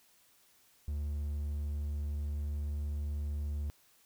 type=tone; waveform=triangle; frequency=73.3 Hz; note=D2; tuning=3 cents flat; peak=-31 dBFS; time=0.88-3.7 s; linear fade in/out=0 ms; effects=white hiss -66 dBFS RMS until 4.05 s